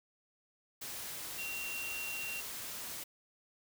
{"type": "tone in noise", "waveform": "sine", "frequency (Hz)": 2749, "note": "F7", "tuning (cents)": -28, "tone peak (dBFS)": -39, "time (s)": [1.38, 2.41], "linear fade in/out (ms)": 10, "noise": "white", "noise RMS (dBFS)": -43, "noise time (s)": [0.81, 3.04], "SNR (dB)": 1, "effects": []}